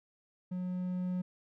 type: tone with level ramp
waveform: triangle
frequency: 181.6 Hz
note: F#3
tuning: 32 cents flat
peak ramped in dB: -32 to -29 dBFS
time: 0.51-1.22 s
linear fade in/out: 10 ms
effects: none